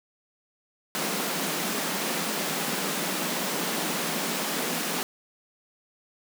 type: high-pass noise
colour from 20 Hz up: pink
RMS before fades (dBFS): -29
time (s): 0.95-5.03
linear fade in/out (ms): 0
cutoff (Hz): 160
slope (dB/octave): 96
effects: none

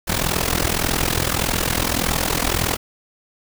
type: noise with amplitude modulation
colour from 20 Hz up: pink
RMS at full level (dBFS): -17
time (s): 0.07-2.77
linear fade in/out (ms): 20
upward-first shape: sine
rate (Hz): 41.7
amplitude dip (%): 85
effects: none

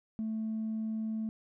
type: tone with tanh clipping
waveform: triangle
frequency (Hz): 220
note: A3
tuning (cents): 0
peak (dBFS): -32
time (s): 0.19-1.29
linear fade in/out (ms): 0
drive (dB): 5
effects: none

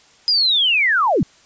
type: linear sweep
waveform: sine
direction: down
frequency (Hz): 5020 to 120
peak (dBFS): -13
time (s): 0.28-1.23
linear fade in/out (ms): 0
effects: white hiss -51 dBFS RMS until 1.45 s + resampled to 16000 Hz

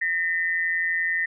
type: tone pair together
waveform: sine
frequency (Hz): 1828.4 / 2000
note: A#6 / B6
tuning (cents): -34 / +21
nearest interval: major second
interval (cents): 155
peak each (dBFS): -23 / -27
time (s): 0.01-1.26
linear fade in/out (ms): 10
effects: none

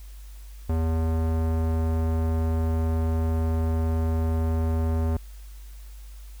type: tone with low-pass filter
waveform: square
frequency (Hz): 81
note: E2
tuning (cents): -30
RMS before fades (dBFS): -24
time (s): 0.69-5.17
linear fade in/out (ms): 5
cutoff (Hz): 960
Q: 0.69
effects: added 50 Hz sine -39 dBFS peak until 6.4 s + white hiss -55 dBFS RMS until 6.4 s

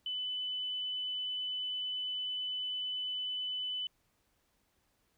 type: tone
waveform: sine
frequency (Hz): 3003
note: F#7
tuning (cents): +25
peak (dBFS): -34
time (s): 0.06-3.87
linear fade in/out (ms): 2
effects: pink hiss -75 dBFS RMS until 5.17 s

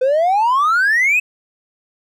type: exponential sweep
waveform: triangle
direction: up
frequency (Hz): 499.6 to 2603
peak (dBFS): -9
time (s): 0.01-1.2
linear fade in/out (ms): 10
effects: tanh soft clip ceiling -7 dBFS

